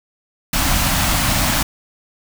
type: band-stop noise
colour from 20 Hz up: pink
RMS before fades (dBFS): -17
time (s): 0.53-1.63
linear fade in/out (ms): 5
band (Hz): 300 to 590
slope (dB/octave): 48
effects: none